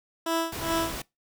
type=tone with tremolo; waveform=15% pulse; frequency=329.6 Hz; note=E4; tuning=in tune; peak=-17 dBFS; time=0.26-0.95 s; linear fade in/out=5 ms; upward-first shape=sine; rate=2.5 Hz; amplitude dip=95%
type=noise; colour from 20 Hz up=pink; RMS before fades=-35 dBFS; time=0.52-1.02 s; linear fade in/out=5 ms
effects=noise-tail reverb RT60 0.2 s tail -23 dB re dry